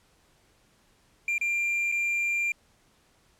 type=tone with dropouts; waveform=triangle; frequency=2383 Hz; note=D7; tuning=25 cents sharp; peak=-23 dBFS; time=1.28-2.52 s; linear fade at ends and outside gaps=2 ms; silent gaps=1.381-1.412 / 1.917-1.922 s; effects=pink hiss -64 dBFS RMS until 3.39 s + low-pass 11000 Hz 12 dB/octave